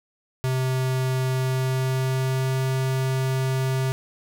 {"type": "tone with pitch glide", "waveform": "square", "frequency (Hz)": [130, 131.59], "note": ["C3", "C3"], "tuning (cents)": [-11, 10], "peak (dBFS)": -22, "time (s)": [0.44, 3.92], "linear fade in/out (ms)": 0, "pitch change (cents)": 21, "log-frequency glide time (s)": [1.29, 2.61], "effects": []}